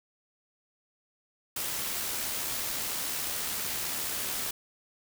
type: noise with amplitude modulation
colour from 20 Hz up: white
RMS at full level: -32 dBFS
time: 1.56-4.51 s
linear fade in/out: 5 ms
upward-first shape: sine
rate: 73.8 Hz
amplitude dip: 25%
effects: none